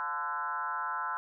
sine tone with frequency modulation, 1181 Hz, D6, 9 cents sharp, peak -31 dBFS, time 0-1.17 s, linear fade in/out 0 ms, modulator 156 Hz, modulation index 2.1, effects none

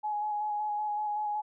sine tone with vibrato, 840 Hz, G#5, 19 cents sharp, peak -29 dBFS, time 0.03-1.42 s, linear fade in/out 20 ms, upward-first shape square, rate 5.3 Hz, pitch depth 16 cents each way, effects none

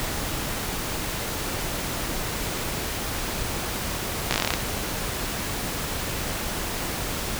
slowing click train, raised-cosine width 0.2 ms, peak -4 dBFS, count 11, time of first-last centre 4.31-4.538 s, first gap 15 ms, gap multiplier 1.09, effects pink hiss -29 dBFS RMS until 7.39 s

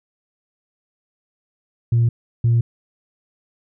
sine tone pair in turn, 117.2 / 117.2 Hz, A#2 / A#2, +10 / +10 cents, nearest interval unison, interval 0 cents, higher neither, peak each -11 dBFS, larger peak neither, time 1.92-2.09 / 2.44-2.61 s, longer neither, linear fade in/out 5 ms, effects tanh soft clip ceiling -10 dBFS

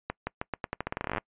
accelerating click train, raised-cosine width 0.5 ms, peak -15 dBFS, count 20, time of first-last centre 0.1-1.182 s, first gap 170 ms, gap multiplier 0.85, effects noise-tail reverb RT60 0.1 s tail -25 dB re dry + resampled to 8000 Hz

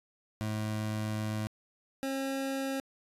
25% pulse tone pair in turn, 107.8 / 269.9 Hz, A2 / C#4, -35 / -46 cents, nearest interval octave + major third, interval 1589 cents, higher second, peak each -28 dBFS, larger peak neither, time 0.41-1.47 / 2.03-2.8 s, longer first, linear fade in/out 0 ms, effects resampled to 32000 Hz

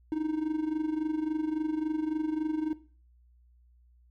triangle tone with amplitude modulation, 311.1 Hz, D#4, in tune, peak -23 dBFS, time 0.12-2.73 s, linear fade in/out 0 ms, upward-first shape sine, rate 23.6 Hz, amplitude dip 80%, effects noise-tail reverb RT60 0.4 s tail -17 dB re dry + added 60 Hz sine -58 dBFS peak until 4.1 s

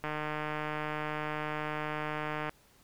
click train, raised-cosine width 0.5 ms, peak -20 dBFS, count 374, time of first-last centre 0.04-2.494 s, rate 152 Hz, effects pink hiss -63 dBFS RMS until 2.83 s

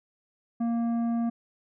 triangle tone with tanh clipping, 233 Hz, A#3, 1 cent flat, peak -26 dBFS, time 0.6-1.3 s, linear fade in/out 10 ms, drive 13 dB, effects none

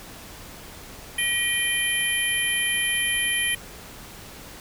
sine tone cluster, 1909 / 2401 / 3097 / 11120 Hz, A#6 / D7 / G7 / F9, +41 / +38 / -22 / -9 cents, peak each -27 dBFS, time 1.18-3.55 s, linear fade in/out 5 ms, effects pink hiss -42 dBFS RMS until 4.6 s

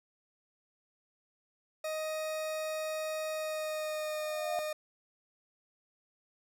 40% pulse tone with pitch glide, 625 to 612.5 Hz, D#5 to D#5, +8 to -27 cents, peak -33 dBFS, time 1.84-4.73 s, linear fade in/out 5 ms, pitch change -35 cents, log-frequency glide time 3.33-4.21 s
sine tone with exponential growth, 698.5 Hz, F5, in tune, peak -30 dBFS, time 3.99-4.59 s, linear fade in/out 0 ms, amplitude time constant 130 ms
effects none

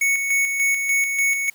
square tone with tremolo, 2217 Hz, C#7, in tune, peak -17 dBFS, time 0.01-1.5 s, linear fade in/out 5 ms, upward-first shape square, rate 3.4 Hz, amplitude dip 45%, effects white hiss -53 dBFS RMS until 1.54 s

